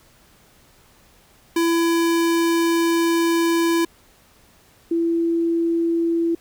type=tone pair in turn; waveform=square / sine; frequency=334.8 / 334.8 Hz; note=E4 / E4; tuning=+27 / +27 cents; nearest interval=unison; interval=0 cents; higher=neither; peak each=-17 dBFS; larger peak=neither; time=1.56-3.85 / 4.91-6.35 s; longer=first; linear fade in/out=5 ms; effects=pink hiss -54 dBFS RMS until 6.4 s